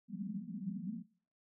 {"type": "band-pass noise", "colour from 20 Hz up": "pink", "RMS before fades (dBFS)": -42, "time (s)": [0.08, 1.04], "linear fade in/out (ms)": 50, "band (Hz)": [170, 240], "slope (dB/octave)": 96, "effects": ["noise-tail reverb RT60 0.5 s tail -22 dB re dry"]}